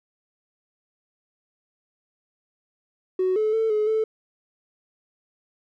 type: tone with pitch steps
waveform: triangle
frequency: 371.7 / 431.5 / 445.4 / 425.4 / 438.6 Hz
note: F#4 / A4 / A4 / G#4 / A4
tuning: +8 / -34 / +21 / +42 / -6 cents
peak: -16 dBFS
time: 3.19-4.04 s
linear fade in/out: 5 ms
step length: 170 ms
effects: tanh soft clip ceiling -16 dBFS